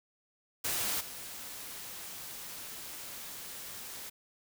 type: noise with level steps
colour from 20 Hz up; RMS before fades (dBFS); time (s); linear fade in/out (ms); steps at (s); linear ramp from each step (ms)
white; -33 / -44; 0.64-4.1; 10; 1; 10
effects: none